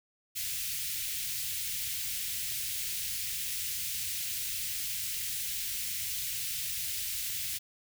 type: band-stop noise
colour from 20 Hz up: white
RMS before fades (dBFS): -35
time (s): 0.35-7.59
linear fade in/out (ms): 20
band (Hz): 140 to 2100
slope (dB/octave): 24
effects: none